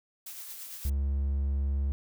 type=noise with tremolo; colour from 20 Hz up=blue; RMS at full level=-41 dBFS; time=0.26-0.9 s; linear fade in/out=5 ms; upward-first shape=sine; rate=8.9 Hz; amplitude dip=35%
type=tone; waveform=triangle; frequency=69.3 Hz; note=C#2; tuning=in tune; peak=-24 dBFS; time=0.85-1.92 s; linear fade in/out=0 ms
effects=none